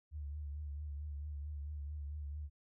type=tone with vibrato; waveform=sine; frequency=73.42 Hz; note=D2; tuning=in tune; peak=-40 dBFS; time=0.11-2.5 s; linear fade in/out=50 ms; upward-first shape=triangle; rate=4.5 Hz; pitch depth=66 cents each way; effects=none